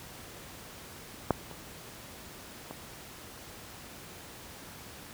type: clicks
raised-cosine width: 1 ms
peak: -9 / -30 / -26 dBFS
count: 3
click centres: 1.307 / 1.513 / 2.71 s
effects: pink hiss -47 dBFS RMS until 5.13 s + high-pass 60 Hz 12 dB/octave